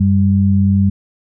sine tone pair together, 94.27 / 197 Hz, F#2 / G3, +33 / +9 cents, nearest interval octave + minor second, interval 1276 cents, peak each -12 dBFS, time 0-0.9 s, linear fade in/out 10 ms, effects none

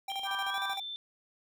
square tone with tremolo, 784 Hz, G5, in tune, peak -35 dBFS, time 0.08-0.8 s, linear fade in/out 5 ms, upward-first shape square, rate 13 Hz, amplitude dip 70%
sine tone with pitch glide, 3177 to 3546 Hz, G7 to A7, +23 to +13 cents, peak -37 dBFS, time 0.1-0.96 s, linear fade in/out 0 ms, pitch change +190 cents, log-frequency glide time 0.46-0.61 s
sine chord, G major, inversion first, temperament equal, 987.8 / 1174.7 / 1568 Hz, B5 / D6 / G6, 0 / 0 / 0 cents, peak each -41 / -38 / -36 dBFS, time 0.24-0.76 s, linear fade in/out 50 ms
effects none

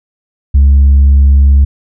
sine tone with tanh clipping, 69.3 Hz, C#2, in tune, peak -3 dBFS, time 0.54-1.65 s, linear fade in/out 10 ms, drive 1 dB, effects none

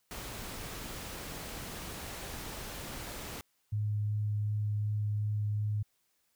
pink noise, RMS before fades -42 dBFS, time 0.11-3.41 s, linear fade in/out 0 ms
sine tone with vibrato, 105 Hz, G#2, 19 cents sharp, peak -29 dBFS, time 3.72-5.83 s, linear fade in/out 10 ms, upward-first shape sine, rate 2.7 Hz, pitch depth 8 cents each way
effects white hiss -75 dBFS RMS until 6.35 s

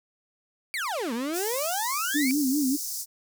35% pulse exponential two-way sweep, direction down then up, 2353 to 220 to 2353 Hz, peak -26 dBFS, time 0.74-2.31 s, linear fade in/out 0 ms, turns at 1.13 s
pink high-pass noise, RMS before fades -33 dBFS, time 1.32-3.06 s, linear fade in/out 50 ms, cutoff 5000 Hz, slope 48 dB/octave
sine tone with vibrato, 277.2 Hz, C#4, in tune, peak -22 dBFS, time 2.14-2.77 s, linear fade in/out 20 ms, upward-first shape sine, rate 5.1 Hz, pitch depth 140 cents each way
effects none

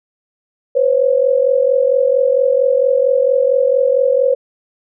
sine tone pair together, 501 / 545.4 Hz, B4 / C#5, +25 / -28 cents, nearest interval minor second, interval 147 cents, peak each -13 dBFS, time 0.75-4.35 s, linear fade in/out 10 ms, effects none

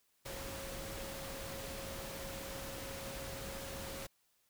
sine tone in noise, 544 Hz, C#5, 33 cents flat, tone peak -48 dBFS, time 0.25-4.07 s, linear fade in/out 10 ms, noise pink, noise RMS -45 dBFS, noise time 0.25-4.07 s, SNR -6 dB, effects white hiss -75 dBFS RMS until 4.49 s

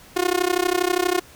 sawtooth tone with amplitude modulation, 359.2 Hz, F4, 49 cents sharp, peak -11 dBFS, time 0.16-1.2 s, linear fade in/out 10 ms, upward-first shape sine, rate 32.4 Hz, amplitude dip 95%, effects pink hiss -47 dBFS RMS until 1.35 s

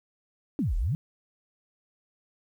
sine exponential two-way sweep, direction down then up, 322.9 to 35.37 to 172.3 Hz, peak -24 dBFS, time 0.59-0.95 s, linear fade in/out 0 ms, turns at 0.76 s, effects 10-bit

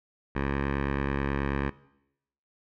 10% pulse tone with low-pass filter, 69.3 Hz, C#2, in tune, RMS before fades -29 dBFS, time 0.35-1.7 s, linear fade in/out 10 ms, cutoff 1900 Hz, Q 1.8, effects noise-tail reverb RT60 0.8 s tail -19 dB re dry

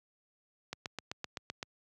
click train, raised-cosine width 0.2 ms, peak -20 dBFS, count 8, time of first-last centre 0.73-1.629 s, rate 7.79 Hz, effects high-pass 80 Hz 12 dB/octave

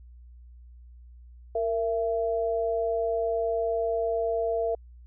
sine tone pair together, 461.2 / 670 Hz, A#4 / E5, -19 / +28 cents, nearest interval tritone, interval 647 cents, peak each -27 dBFS, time 1.55-4.75 s, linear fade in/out 5 ms, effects added 60 Hz sine -46 dBFS peak until 5.06 s

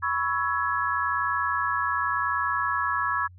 sine chord, C# minor seventh, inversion third, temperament equal with one note detuned, 987.8 / 1108.7 / 1318.5 / 1679.6 Hz, B5 / C#6 / E6 / G#6, 0 / 0 / 0 / +19 cents, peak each -31 / -28 / -29 / -28 dBFS, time 0.02-3.28 s, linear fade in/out 20 ms, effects added 90 Hz sine -46 dBFS peak until 3.38 s

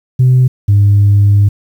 sine tone pair in turn, 127.7 / 101.36 Hz, C3 / G#2, -42 / -42 cents, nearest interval major third, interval 400 cents, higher first, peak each -3 dBFS, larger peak neither, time 0.19-0.48 / 0.68-1.49 s, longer second, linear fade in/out 10 ms, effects tanh soft clip ceiling -2 dBFS + 7-bit

